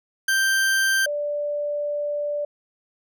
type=tone pair in turn; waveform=40% pulse / sine; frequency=1570 / 586.1 Hz; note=G6 / D5; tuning=+2 / -4 cents; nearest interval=octave + perfect fourth; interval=1706 cents; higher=first; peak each=-17 / -23 dBFS; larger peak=first; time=0.28-1.06 / 1.06-2.45 s; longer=second; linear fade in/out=5 ms; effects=none